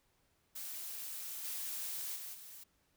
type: noise with level steps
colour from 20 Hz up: blue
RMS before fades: -44 / -41 / -46 / -52 dBFS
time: 0.55-2.64 s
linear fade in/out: 10 ms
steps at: 1.43 / 2.15 / 2.33 s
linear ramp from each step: 20 ms
effects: pink hiss -75 dBFS RMS until 2.96 s